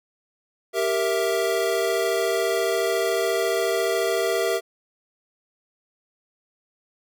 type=chord; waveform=square; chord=E diminished; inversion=first; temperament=equal; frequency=392 / 466.2 / 659.3 Hz; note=G4 / Bb4 / E5; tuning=0 / 0 / 0 cents; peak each=-26 dBFS; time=0.73-4.61 s; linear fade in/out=50 ms; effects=none